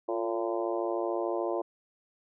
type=harmonic tone with a mistuned harmonic; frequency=113.5 Hz; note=A#2; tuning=46 cents flat; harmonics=3 / 4 / 5 / 6 / 7 / 8 / 9; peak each=-32 / -36 / -34 / -36 / -42 / -42 / -41 dBFS; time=0.08-1.62 s; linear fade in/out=10 ms; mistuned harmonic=3; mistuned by=+42 cents; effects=none